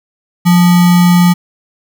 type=tone with sample-and-hold; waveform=sine; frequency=176.5 Hz; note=F3; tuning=19 cents sharp; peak=-4 dBFS; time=0.45-1.34 s; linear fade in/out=20 ms; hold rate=1050 Hz; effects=none